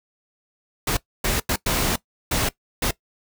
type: noise bursts at uneven times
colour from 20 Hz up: pink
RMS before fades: -22 dBFS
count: 6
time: 0.87-0.97 / 1.24-1.4 / 1.49-1.56 / 1.66-1.96 / 2.31-2.49 / 2.82-2.91 s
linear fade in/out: 5 ms
effects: noise-tail reverb RT60 0.1 s tail -19 dB re dry